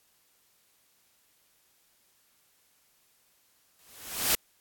white noise with exponential growth, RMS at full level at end -22 dBFS, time 3.79-4.35 s, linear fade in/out 1 ms, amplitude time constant 120 ms, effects white hiss -67 dBFS RMS until 4.6 s + AAC 64 kbps

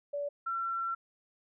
sine tone pair in turn, 575 / 1354.6 Hz, D5 / E6, -37 / +47 cents, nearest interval octave + minor third, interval 1484 cents, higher second, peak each -32 / -31 dBFS, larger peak second, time 0.13-0.29 / 0.46-0.95 s, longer second, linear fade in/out 10 ms, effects none

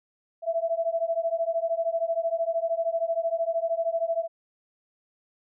sine beating tone pair, 658 / 671 Hz, E5 / E5, -3 / +31 cents, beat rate 13 Hz, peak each -27 dBFS, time 0.42-4.28 s, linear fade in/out 50 ms, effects none

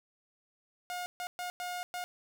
sawtooth tone bursts at uneven times, 716 Hz, F5, 43 cents sharp, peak -32 dBFS, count 5, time 0.9-1.06 / 1.2-1.27 / 1.39-1.5 / 1.6-1.83 / 1.94-2.04 s, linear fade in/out 0 ms, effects none

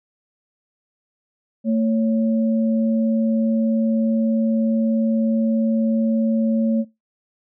sine tone pair together, 224.6 / 554.4 Hz, A3 / C#5, +36 / 0 cents, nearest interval octave + major third, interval 1564 cents, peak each -16 / -26 dBFS, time 1.64-6.85 s, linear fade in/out 50 ms, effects noise-tail reverb RT60 0.2 s tail -21 dB re dry

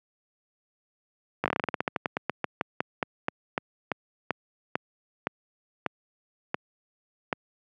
slowing click train, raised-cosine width 0.5 ms, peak -10 dBFS, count 29, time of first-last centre 1.44-7.328 s, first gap 18 ms, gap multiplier 1.15, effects high-pass 150 Hz 12 dB/octave

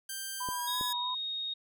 5% pulse tone with pitch glide, 1575 to 1688 Hz, G6 to G#6, +8 to +28 cents, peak -26 dBFS, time 0.09-0.93 s, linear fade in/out 5 ms, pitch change +120 cents, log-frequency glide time 0.5-0.82 s
sine tone with vibrato, 987.8 Hz, B5, in tune, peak -34 dBFS, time 0.4-1.15 s, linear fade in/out 10 ms, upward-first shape sine, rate 3.1 Hz, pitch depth 26 cents each way
clicks, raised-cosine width 2 ms, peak -28 dBFS, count 2, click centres 0.488 / 0.811 s
sine tone, 3729 Hz, A#7, in tune, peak -33 dBFS, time 0.67-1.54 s, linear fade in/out 10 ms
effects none

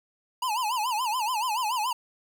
square tone with vibrato, 930 Hz, A#5, 4 cents flat, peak -26 dBFS, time 0.42-1.93 s, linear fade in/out 5 ms, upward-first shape sine, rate 7 Hz, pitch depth 190 cents each way, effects 10-bit

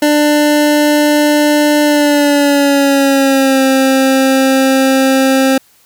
25% pulse tone with pitch glide, 296.8 to 266 Hz, D4 to C4, +18 to +29 cents, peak -4 dBFS, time 0.02-5.58 s, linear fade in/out 5 ms, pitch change -189 cents, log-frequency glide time 1.83-3.62 s, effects white hiss -49 dBFS RMS until 5.85 s

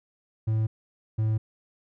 triangle tone pair in turn, 110 / 109.43 Hz, A2 / A2, 0 / -9 cents, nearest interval unison, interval 9 cents, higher first, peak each -20 dBFS, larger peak neither, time 0.47-0.67 / 1.18-1.38 s, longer neither, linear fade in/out 10 ms, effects none

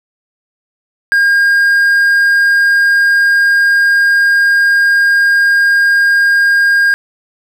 triangle tone, 1616 Hz, G#6, 48 cents flat, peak -5 dBFS, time 1.12-6.94 s, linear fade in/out 0 ms, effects none

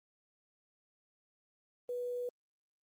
sine tone with quantisation, 490 Hz, B4, 14 cents flat, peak -35 dBFS, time 1.89-2.29 s, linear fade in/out 2 ms, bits 10, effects Opus 24 kbps

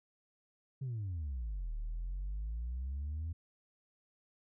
sine exponential two-way sweep, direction down then up, 139 to 37 to 83.9 Hz, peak -34 dBFS, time 0.81-3.33 s, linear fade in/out 10 ms, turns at 1.75 s, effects tanh soft clip ceiling -34 dBFS

